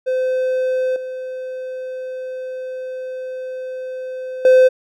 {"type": "tone with level steps", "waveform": "triangle", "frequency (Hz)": 514, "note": "C5", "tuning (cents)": -31, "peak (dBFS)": [-14, -23, -5], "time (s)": [0.06, 4.69], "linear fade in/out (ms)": 20, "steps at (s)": [0.96, 4.45], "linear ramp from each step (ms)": 2, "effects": []}